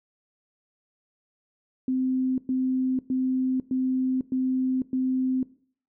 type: tone bursts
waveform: sine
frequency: 258.7 Hz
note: C4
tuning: 19 cents flat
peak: -22 dBFS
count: 6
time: 1.88-5.43 s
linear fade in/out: 2 ms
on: 500 ms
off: 110 ms
effects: noise-tail reverb RT60 0.5 s tail -19 dB re dry